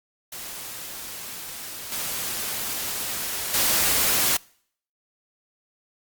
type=noise with level steps; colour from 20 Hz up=white; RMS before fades=-36 / -29 / -21 dBFS; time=0.32-4.37 s; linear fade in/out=5 ms; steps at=1.92 / 3.54 s; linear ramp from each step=2 ms; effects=noise-tail reverb RT60 0.6 s tail -25 dB re dry + Opus 48 kbps